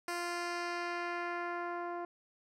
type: tone with low-pass filter sweep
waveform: 10% pulse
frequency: 347.9 Hz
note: F4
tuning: 7 cents flat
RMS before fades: -38 dBFS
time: 0.08-2.05 s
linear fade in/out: 2 ms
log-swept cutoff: 11000 to 840 Hz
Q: 0.9
effects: none